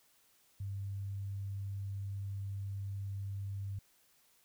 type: tone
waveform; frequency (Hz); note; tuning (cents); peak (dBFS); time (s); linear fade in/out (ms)
sine; 98.8; G2; +14; -37; 0.6-3.79; 5
effects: white hiss -69 dBFS RMS until 4.44 s